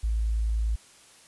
sine tone, 55 Hz, A1, in tune, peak -23 dBFS, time 0.03-0.76 s, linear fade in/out 10 ms, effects white hiss -54 dBFS RMS until 1.27 s + resampled to 24000 Hz

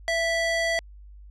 square ring-modulated tone, 1318.5 Hz, E6, in tune, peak -20 dBFS, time 0.08-0.79 s, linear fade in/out 0 ms, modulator 651 Hz, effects added 50 Hz sine -43 dBFS peak until 1.3 s + low-pass 7000 Hz 12 dB/octave

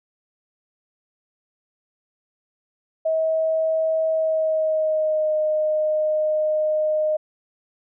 sine tone with pitch glide, 640 to 616.4 Hz, D#5 to D#5, +49 to -16 cents, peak -18 dBFS, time 3.05-7.17 s, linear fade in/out 10 ms, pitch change -65 cents, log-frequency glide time 4.09-5.35 s, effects none

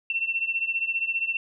sine beating tone pair, 2700 / 2715 Hz, E7 / F7, +41 / -50 cents, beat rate 15 Hz, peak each -26 / -29 dBFS, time 0.1-1.37 s, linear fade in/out 2 ms, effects none

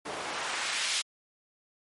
white noise with band-pass filter sweep, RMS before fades -33 dBFS, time 0.05-1.02 s, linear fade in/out 10 ms, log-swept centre 470 to 3700 Hz, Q 0.78, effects MP3 48 kbps

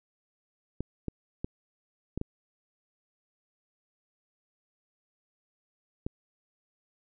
clicks, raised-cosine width 3 ms, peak -19 dBFS, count 6, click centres 0.806 / 1.083 / 1.445 / 2.176 / 2.214 / 6.065 s, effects none

